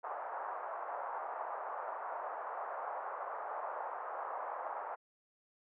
pink band-pass noise, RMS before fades -41 dBFS, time 0.03-4.96 s, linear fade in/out 20 ms, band 640 to 1200 Hz, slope 24 dB/octave, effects high-pass 400 Hz 12 dB/octave + low-pass 2000 Hz 12 dB/octave

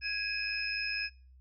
sine tone cluster, 1657 / 2451 / 2555 / 5130 Hz, G#6 / D#7 / D#7 / E8, -4 / -27 / +45 / -48 cents, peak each -38 / -39 / -36 / -37 dBFS, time 0.01-1.1 s, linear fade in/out 50 ms, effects noise-tail reverb RT60 0.4 s tail -25 dB re dry + added 64 Hz sine -54 dBFS peak until 1.4 s

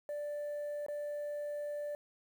sine tone with dropouts, 587.3 Hz, D5, in tune, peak -34 dBFS, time 0.09-1.95 s, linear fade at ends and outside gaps 1 ms, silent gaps 0.864-0.884 s, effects tanh soft clip ceiling -35 dBFS + 10-bit

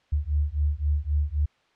sine beating tone pair, 72 / 75.8 Hz, D2 / D#2, -34 / -45 cents, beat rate 3.8 Hz, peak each -25 / -25 dBFS, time 0.12-1.46 s, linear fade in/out 10 ms, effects white hiss -64 dBFS RMS until 1.75 s + low-pass 3000 Hz 12 dB/octave

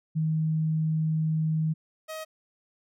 sine / sawtooth tone pair in turn, 157.8 / 631.2 Hz, D#3 / D#5, +25 / +25 cents, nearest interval 2 octaves, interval 2400 cents, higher second, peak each -23 / -31 dBFS, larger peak first, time 0.15-1.74 / 2.08-2.25 s, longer first, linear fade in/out 20 ms, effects none

